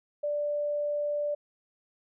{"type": "tone", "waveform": "sine", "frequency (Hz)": 587.3, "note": "D5", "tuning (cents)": 0, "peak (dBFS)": -27, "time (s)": [0.23, 1.35], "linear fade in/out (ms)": 10, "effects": []}